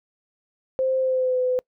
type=tone with pitch glide; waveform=sine; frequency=523 to 505.5 Hz; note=C5 to B4; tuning=-1 to +40 cents; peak=-19 dBFS; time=0.79-1.59 s; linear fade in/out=0 ms; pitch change=-59 cents; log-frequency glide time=0.99-1.39 s; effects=noise-tail reverb RT60 0.1 s tail -26 dB re dry